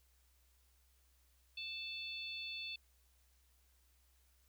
harmonic tone, 880 Hz, A5, in tune, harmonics 3 / 4 / 5, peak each -45 / -47 / -49 dBFS, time 1.57-2.76 s, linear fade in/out 5 ms, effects added 63 Hz sine -70 dBFS peak until 4.48 s + white hiss -75 dBFS RMS until 4.48 s

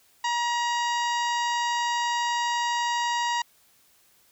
harmonic tone with a mistuned harmonic, 952 Hz, A#5, 36 cents sharp, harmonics 1 / 2 / 3 / 4 / 5 / 6 / 7 / 8, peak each -25 / -31 / -35 / -37 / -39 / -41 / -42 / -43 dBFS, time 0.24-3.42 s, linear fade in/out 5 ms, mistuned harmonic 8, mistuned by -24 cents, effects white hiss -61 dBFS RMS until 4.31 s

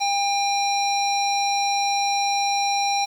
square tone with low-pass filter, 802 Hz, G5, 39 cents sharp, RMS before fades -22 dBFS, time 0-3.06 s, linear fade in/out 20 ms, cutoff 5100 Hz, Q 5.1, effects 8-bit

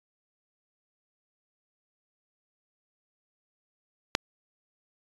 click, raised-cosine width 0.2 ms, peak -4 dBFS, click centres 4.151 s, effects resampled to 24000 Hz

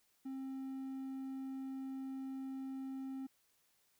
triangle tone, 266.3 Hz, C4, 31 cents sharp, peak -39 dBFS, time 0.25-3.27 s, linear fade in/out 10 ms, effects white hiss -75 dBFS RMS until 3.99 s

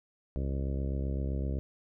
harmonic tone, 67.8 Hz, C#2, 38 cents flat, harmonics 1 / 2 / 3 / 4 / 5 / 6 / 7 / 8 / 9, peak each -31 / -37 / -41 / -43 / -45 / -47 / -48 / -49 / -50 dBFS, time 0.36-1.59 s, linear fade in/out 0 ms, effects none

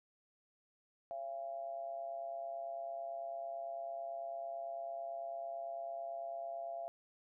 sine tone with amplitude modulation, 680 Hz, F5, 46 cents flat, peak -37 dBFS, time 1.11-6.88 s, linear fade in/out 0 ms, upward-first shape sine, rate 129 Hz, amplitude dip 65%, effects none

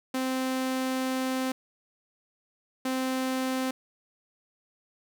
sawtooth tone bursts at uneven times, 260 Hz, C4, 11 cents flat, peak -23 dBFS, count 2, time 0.14-1.52 / 2.85-3.71 s, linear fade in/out 5 ms, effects none

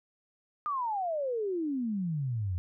sine exponential sweep, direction down, 1232 to 84.7 Hz, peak -29 dBFS, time 0.66-2.58 s, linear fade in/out 0 ms, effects none

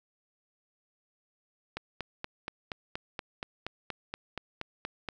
click train, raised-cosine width 0.3 ms, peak -19 dBFS, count 15, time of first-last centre 1.77-5.088 s, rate 4.22 Hz, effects none

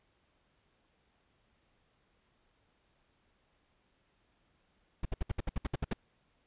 brown noise bursts, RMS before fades -31 dBFS, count 11, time 5.03-5.933 s, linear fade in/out 5 ms, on 23 ms, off 65 ms, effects pink hiss -73 dBFS RMS until 6.46 s + resampled to 8000 Hz

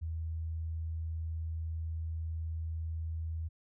sine tone, 80.9 Hz, E2, 32 cents flat, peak -34 dBFS, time 0.01-3.49 s, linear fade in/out 20 ms, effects none

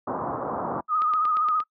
white low-pass noise, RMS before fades -29 dBFS, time 0.07-0.81 s, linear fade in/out 5 ms, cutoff 1200 Hz, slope 48 dB/octave
sine tone with vibrato, 1244.5 Hz, D#6, in tune, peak -20 dBFS, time 0.88-1.64 s, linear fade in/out 50 ms, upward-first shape sine, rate 15 Hz, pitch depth 51 cents each way
click train, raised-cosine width 0.3 ms, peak -22 dBFS, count 6, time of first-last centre 1.02-1.603 s, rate 8.58 Hz
effects noise-tail reverb RT60 0.1 s tail -25 dB re dry + high-pass 150 Hz 12 dB/octave

